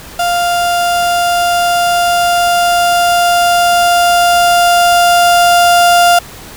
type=tone with level ramp; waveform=35% pulse; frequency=698.5 Hz; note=F5; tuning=in tune; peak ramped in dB=-9 to -3 dBFS; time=0.19-6.19 s; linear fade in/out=5 ms; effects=pink hiss -32 dBFS RMS until 6.56 s